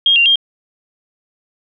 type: tone with pitch steps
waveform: sine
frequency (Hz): 3241 / 2776 / 3212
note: G#7 / F7 / G7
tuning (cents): -43 / -11 / +41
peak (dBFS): -8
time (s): 0.06-0.357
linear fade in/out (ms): 2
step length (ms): 99
effects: none